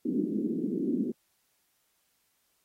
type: band-pass noise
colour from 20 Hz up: pink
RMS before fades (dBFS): -30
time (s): 0.05-1.12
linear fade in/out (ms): 5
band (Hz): 200 to 370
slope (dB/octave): 48
effects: white hiss -73 dBFS RMS until 2.64 s + AAC 48 kbps